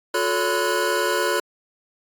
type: tone cluster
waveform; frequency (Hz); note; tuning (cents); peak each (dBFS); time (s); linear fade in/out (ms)
square; 358.9 / 436.2 / 565 / 1006 / 1464; F4 / A4 / C#5 / B5 / F#6; +47 / -15 / +33 / +32 / -19; -27; 0.14-1.4; 5
effects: AAC 64 kbps